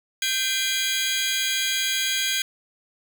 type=tone cluster; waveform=25% pulse; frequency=1564 / 2048 / 2411 / 3303 / 3874 Hz; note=G6 / C7 / D7 / G#7 / B7; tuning=-4 / -38 / +45 / -10 / -34 cents; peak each=-25 / -29 / -25 / -22 / -30 dBFS; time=0.22-2.42 s; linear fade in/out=2 ms; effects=none